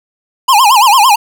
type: tone with vibrato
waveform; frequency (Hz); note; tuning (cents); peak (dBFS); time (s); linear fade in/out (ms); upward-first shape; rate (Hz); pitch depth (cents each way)
square; 932.3; A#5; 0; -5; 0.48-1.16; 10; sine; 8.9; 250
effects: none